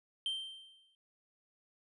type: tone with exponential decay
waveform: triangle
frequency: 3136 Hz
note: G7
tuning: in tune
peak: -30 dBFS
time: 0.26-0.95 s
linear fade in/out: 1 ms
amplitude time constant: 150 ms
effects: resampled to 24000 Hz